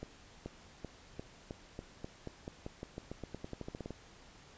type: accelerating click train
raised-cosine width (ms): 2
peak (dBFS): -28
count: 23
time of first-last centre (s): 0.03-3.907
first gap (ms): 430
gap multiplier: 0.9
effects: pink hiss -58 dBFS RMS until 4.57 s + resampled to 16000 Hz